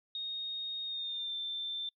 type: tone with pitch glide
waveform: sine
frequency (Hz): 3720 to 3560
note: A#7 to A7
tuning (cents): -4 to +20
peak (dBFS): -35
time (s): 0.15-1.89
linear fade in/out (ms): 2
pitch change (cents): -76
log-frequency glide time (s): 0.85-1.35
effects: noise-tail reverb RT60 0.1 s tail -25 dB re dry